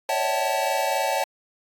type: tone cluster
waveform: square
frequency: 551 / 575 / 649 / 760 / 878 Hz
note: C#5 / D5 / E5 / F#5 / A5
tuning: -11 / -37 / -27 / +46 / -4 cents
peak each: -30 / -32 / -30 / -28 / -27 dBFS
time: 0.09-1.24 s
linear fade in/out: 2 ms
effects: AAC 64 kbps